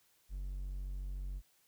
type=tone; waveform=triangle; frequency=46.94 Hz; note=F#1; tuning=26 cents sharp; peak=-36 dBFS; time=0.29-1.42 s; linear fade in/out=50 ms; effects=white hiss -71 dBFS RMS until 1.67 s